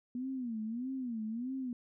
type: tone with vibrato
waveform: sine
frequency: 240 Hz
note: B3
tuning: 49 cents flat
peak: -35 dBFS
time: 0.15-1.73 s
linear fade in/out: 2 ms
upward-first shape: sine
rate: 1.6 Hz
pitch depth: 180 cents each way
effects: none